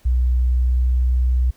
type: tone with pitch glide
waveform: sine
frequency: 62 to 62.43 Hz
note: B1 to B1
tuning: +7 to +19 cents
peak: -14 dBFS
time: 0.05-1.51 s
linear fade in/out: 10 ms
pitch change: +12 cents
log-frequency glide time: 0.46-0.91 s
effects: pink hiss -56 dBFS RMS until 1.56 s